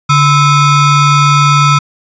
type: ring-modulated tone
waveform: square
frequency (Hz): 582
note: D5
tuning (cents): -16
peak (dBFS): -3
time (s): 0.09-1.79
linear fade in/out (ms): 10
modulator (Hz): 727
effects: resampled to 16000 Hz